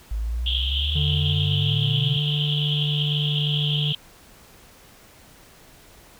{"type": "exponential sweep", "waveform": "sine", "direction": "up", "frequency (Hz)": [52.4, 131.9], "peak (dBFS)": -23, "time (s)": [0.11, 2.17], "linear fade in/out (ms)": 5}
{"type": "band-pass noise", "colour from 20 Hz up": "pink", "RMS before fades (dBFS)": -27, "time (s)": [0.46, 3.95], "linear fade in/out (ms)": 2, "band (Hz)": [3000, 3400], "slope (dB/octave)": 96}
{"type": "tone", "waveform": "triangle", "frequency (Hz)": 147.8, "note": "D3", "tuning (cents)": 11, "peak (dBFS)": -20, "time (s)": [0.95, 3.93], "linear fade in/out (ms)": 10}
{"effects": ["pink hiss -50 dBFS RMS until 6.19 s"]}